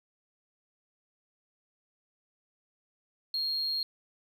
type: tone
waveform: sine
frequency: 4250 Hz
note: C8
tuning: 26 cents sharp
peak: -27 dBFS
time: 3.34-3.83 s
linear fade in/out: 2 ms
effects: tanh soft clip ceiling -26 dBFS